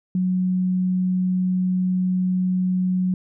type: tone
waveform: sine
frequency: 183.8 Hz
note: F#3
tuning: 11 cents flat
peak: -18 dBFS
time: 0.15-3.14 s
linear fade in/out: 2 ms
effects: none